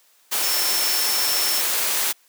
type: tone in noise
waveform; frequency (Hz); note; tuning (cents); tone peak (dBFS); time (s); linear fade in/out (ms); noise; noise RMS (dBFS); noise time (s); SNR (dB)
sine; 5380; E8; +34; -24; 0.42-1.62; 20; white; -22; 0.31-2.13; -5
effects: white hiss -58 dBFS RMS until 2.28 s + high-pass 400 Hz 12 dB/octave